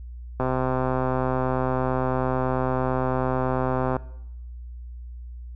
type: click train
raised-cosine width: 1 ms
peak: -11 dBFS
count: 461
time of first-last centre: 0.4-3.966 s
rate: 129 Hz
effects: noise-tail reverb RT60 0.8 s tail -18 dB re dry + added 60 Hz sine -35 dBFS peak until 5.55 s